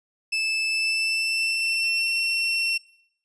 30% pulse tone with pitch glide, 2629 to 2714 Hz, E7 to E7, -5 to +50 cents, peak -19 dBFS, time 0.32-2.78 s, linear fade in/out 10 ms, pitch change +55 cents, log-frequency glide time 0.68-2.16 s, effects noise-tail reverb RT60 0.7 s tail -20 dB re dry + resampled to 24000 Hz

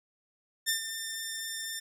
10% pulse tone with ADSR envelope, 1796 Hz, A6, 35 cents sharp, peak -16 dBFS, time 0.66-1.8 s, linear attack 29 ms, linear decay 110 ms, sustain -10 dB, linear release 13 ms, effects none

